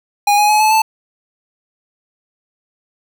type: tone with pitch steps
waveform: square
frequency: 820 / 834.3 / 848.9 / 863.8 / 878.9 Hz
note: G#5 / G#5 / G#5 / A5 / A5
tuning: -22 / +8 / +38 / -32 / -2 cents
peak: -10 dBFS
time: 0.27-0.82 s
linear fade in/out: 5 ms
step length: 110 ms
effects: none

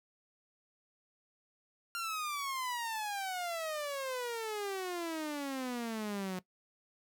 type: exponential sweep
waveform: sawtooth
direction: down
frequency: 1396.9 to 181.1 Hz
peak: -32 dBFS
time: 1.95-6.39 s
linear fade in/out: 0 ms
effects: noise-tail reverb RT60 0.1 s tail -18 dB re dry

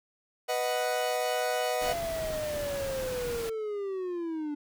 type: chord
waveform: 40% pulse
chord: B major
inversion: none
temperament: equal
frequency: 493.9 / 622.3 / 740 Hz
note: B4 / D#5 / F#5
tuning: 0 / 0 / 0 cents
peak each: -31 dBFS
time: 0.48-1.94 s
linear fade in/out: 20 ms
type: noise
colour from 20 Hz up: pink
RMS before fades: -39 dBFS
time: 1.81-3.5 s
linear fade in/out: 10 ms
type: linear sweep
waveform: triangle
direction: down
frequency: 695 to 289.6 Hz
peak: -29 dBFS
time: 1.87-4.55 s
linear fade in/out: 10 ms
effects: none

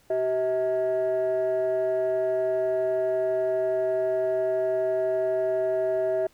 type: tone pair together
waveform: sine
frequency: 381.9 / 642.3 Hz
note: G4 / E5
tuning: -45 / -45 cents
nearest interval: major sixth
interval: 900 cents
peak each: -25 / -22 dBFS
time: 0.1-6.27 s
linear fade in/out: 5 ms
effects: tanh soft clip ceiling -19 dBFS + pink hiss -61 dBFS RMS until 6.33 s

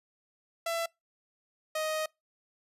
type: tone pair in turn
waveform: sawtooth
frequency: 669 / 624.6 Hz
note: E5 / D#5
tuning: +25 / +7 cents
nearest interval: minor second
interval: 118 cents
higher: first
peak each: -26 dBFS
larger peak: neither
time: 0.66-0.86 / 1.75-2.06 s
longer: second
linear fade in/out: 5 ms
effects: noise-tail reverb RT60 0.2 s tail -25 dB re dry + resampled to 32000 Hz

